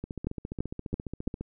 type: two click trains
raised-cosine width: 3 ms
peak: -22 / -16 dBFS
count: 21 / 4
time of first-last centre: 0.04-1.41 / 0.27-1.277 s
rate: 14.6 / 2.98 Hz
effects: none